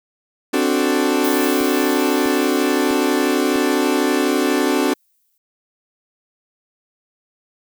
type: chord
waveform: 40% pulse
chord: D dominant seventh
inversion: third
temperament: equal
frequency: 261.6 / 293.7 / 370 / 440 Hz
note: C4 / D4 / F#4 / A4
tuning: 0 / 0 / 0 / 0 cents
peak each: -20 / -19 / -20 / -23 dBFS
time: 0.53-4.94 s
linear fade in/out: 10 ms
type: noise with exponential decay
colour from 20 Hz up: violet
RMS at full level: -26 dBFS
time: 1.24-5.38 s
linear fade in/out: 2 ms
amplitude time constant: 900 ms
type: click train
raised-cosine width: 3 ms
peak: -25 dBFS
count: 4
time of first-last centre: 1.61-3.558 s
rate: 1.54 Hz
effects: none